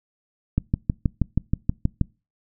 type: click train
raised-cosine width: 5 ms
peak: -7 dBFS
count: 10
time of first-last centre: 0.58-2.013 s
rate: 6.28 Hz
effects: noise-tail reverb RT60 0.3 s tail -25 dB re dry